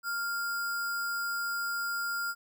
sine tone with sample-and-hold, 1396.9 Hz, F6, in tune, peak -30 dBFS, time 0.03-2.35 s, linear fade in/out 50 ms, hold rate 6300 Hz, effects none

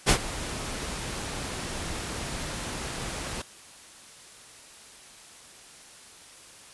pink noise with ADSR envelope, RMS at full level -17 dBFS, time 0.06-3.42 s, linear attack 37 ms, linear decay 78 ms, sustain -17 dB, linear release 5 ms, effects white hiss -49 dBFS RMS until 6.73 s + resampled to 24000 Hz

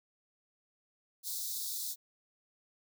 white high-pass noise, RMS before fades -38 dBFS, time 1.23-1.96 s, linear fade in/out 50 ms, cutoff 3600 Hz, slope 96 dB/octave, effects none

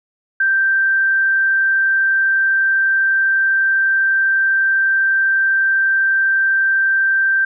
sine tone, 1568 Hz, G6, in tune, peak -12 dBFS, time 0.4-7.45 s, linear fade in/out 5 ms, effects none

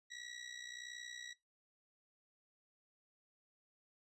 20% pulse tone with amplitude modulation, 1927 Hz, B6, 43 cents flat, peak -39 dBFS, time 0.1-1.34 s, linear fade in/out 20 ms, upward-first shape sine, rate 61.4 Hz, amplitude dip 70%, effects noise-tail reverb RT60 0.2 s tail -19 dB re dry + resampled to 24000 Hz

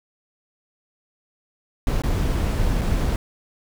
brown noise with dropouts, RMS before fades -21 dBFS, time 1.87-3.16 s, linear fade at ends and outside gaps 1 ms, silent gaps 2.02-2.036 / 2.812-2.816 s, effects none

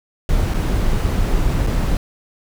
brown noise with dropouts, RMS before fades -17 dBFS, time 0.29-1.97 s, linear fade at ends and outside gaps 1 ms, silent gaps 0.539-0.543 / 1.666-1.671 s, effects none

